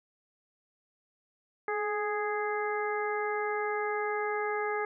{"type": "harmonic tone with a mistuned harmonic", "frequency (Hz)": 415.3, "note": "G#4", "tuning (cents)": 0, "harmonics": [1, 2, 3, 4, 5], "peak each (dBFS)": [-32, -35, -37, -38, -39], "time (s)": [1.68, 4.85], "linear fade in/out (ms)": 2, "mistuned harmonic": 1, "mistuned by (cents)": 34, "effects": []}